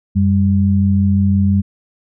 sine tone pair together, 92.24 / 198 Hz, F#2 / G3, -5 / +18 cents, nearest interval octave + minor second, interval 1323 cents, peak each -13 dBFS, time 0.15-1.62 s, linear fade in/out 20 ms, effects none

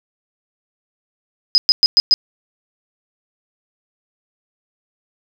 sine tone bursts, 5020 Hz, D#8, 15 cents sharp, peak -7 dBFS, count 5, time 1.55-2.14 s, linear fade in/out 0 ms, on 30 ms, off 110 ms, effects 8-bit

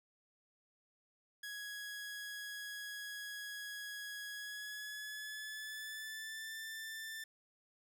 sawtooth tone with pitch glide, 1666 to 1775.3 Hz, G#6 to A6, +5 to +15 cents, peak -40 dBFS, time 1.43-7.24 s, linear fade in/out 5 ms, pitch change +110 cents, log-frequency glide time 4.3-6.55 s, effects none

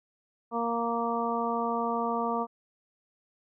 harmonic tone, 233.1 Hz, A#3, in tune, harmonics 1 / 2 / 3 / 4 / 5, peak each -33 / -33 / -33 / -33 / -33 dBFS, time 0.51-2.47 s, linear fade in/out 50 ms, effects none

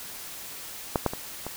clicks, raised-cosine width 1 ms, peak -8 / -8 / -18 / -19 dBFS, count 4, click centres 0.958 / 1.063 / 1.135 / 1.466 s, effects white hiss -40 dBFS RMS until 1.56 s

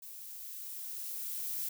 violet noise with level ramp, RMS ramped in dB -48 to -36 dBFS, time 0.02-1.69 s, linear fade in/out 5 ms, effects none

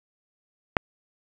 click, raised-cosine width 0.5 ms, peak -3 dBFS, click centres 0.768 s, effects none

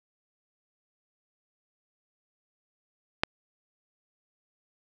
click, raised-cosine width 0.3 ms, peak -6 dBFS, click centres 3.235 s, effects none

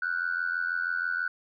sine tone with amplitude modulation, 1480 Hz, F#6, in tune, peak -22 dBFS, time 0.02-1.28 s, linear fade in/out 5 ms, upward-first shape sine, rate 86.2 Hz, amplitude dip 90%, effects tanh soft clip ceiling -20 dBFS

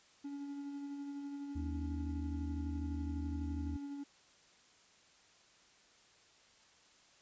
triangle tone with tremolo, 282.9 Hz, C#4, 35 cents sharp, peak -38 dBFS, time 0.24-4.04 s, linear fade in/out 10 ms, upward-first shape sine, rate 12 Hz, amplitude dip 30%
harmonic tone, 78.7 Hz, D#2, 20 cents sharp, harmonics 1 / 3 / 4, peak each -38 / -48 / -50 dBFS, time 1.55-3.77 s, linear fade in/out 10 ms
effects white hiss -65 dBFS RMS until 7.21 s + resampled to 16000 Hz

